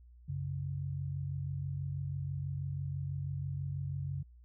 sine tone pair together, 93.3 / 139.43 Hz, F#2 / C#3, +15 / +10 cents, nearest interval perfect fifth, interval 695 cents, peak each -39 / -36 dBFS, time 0.28-4.23 s, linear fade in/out 10 ms, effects added 60 Hz sine -54 dBFS peak until 4.44 s

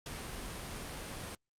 pink noise, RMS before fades -42 dBFS, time 0.06-1.35 s, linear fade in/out 2 ms, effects low-pass 11000 Hz 12 dB/octave + Opus 48 kbps

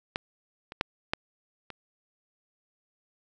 clicks, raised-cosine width 0.3 ms, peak -13 / -24 / -9 / -10 / -24 dBFS, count 5, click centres 0.159 / 0.721 / 0.811 / 1.135 / 1.703 s, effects none

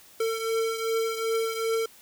square beating tone pair, 450.4 / 453 Hz, A4 / A#4, +40 / -50 cents, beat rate 2.6 Hz, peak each -27 / -33 dBFS, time 0.2-1.86 s, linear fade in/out 5 ms, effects white hiss -53 dBFS RMS until 2.01 s

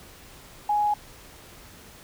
sine tone, 833 Hz, G#5, 5 cents sharp, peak -20 dBFS, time 0.69-0.94 s, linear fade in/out 5 ms, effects pink hiss -48 dBFS RMS until 2.03 s

